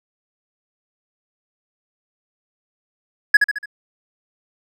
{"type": "tone with echo", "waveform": "triangle", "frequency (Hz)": 1680, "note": "G#6", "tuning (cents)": 19, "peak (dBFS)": -3, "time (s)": [3.34, 3.37], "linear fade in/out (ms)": 5, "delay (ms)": 72, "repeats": 4, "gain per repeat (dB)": -6, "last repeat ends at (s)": 3.658, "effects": []}